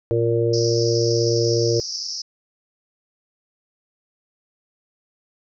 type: harmonic tone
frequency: 116.3 Hz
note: A#2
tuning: 4 cents flat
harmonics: 1 / 3 / 4 / 5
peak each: -22 / -22 / -20 / -28 dBFS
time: 0.11-1.8 s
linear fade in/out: 0 ms
type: band-pass noise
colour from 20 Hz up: pink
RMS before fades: -29 dBFS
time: 0.53-2.22 s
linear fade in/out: 5 ms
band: 4900 to 5700 Hz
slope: 96 dB/octave
effects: none